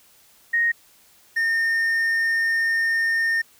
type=tone pair in turn; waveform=sine / triangle; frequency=1864.7 / 1824.2 Hz; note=A#6 / A#6; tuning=0 / -38 cents; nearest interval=unison; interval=38 cents; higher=first; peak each=-17 dBFS; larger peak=neither; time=0.53-0.72 / 1.36-3.42 s; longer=second; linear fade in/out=10 ms; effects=white hiss -55 dBFS RMS until 3.59 s